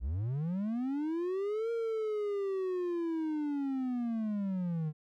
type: linear two-way sweep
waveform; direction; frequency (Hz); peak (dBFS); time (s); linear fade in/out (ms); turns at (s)
triangle; up then down; 53.6 to 466.2 to 149.6; -29; 0-4.93; 50; 1.71
effects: none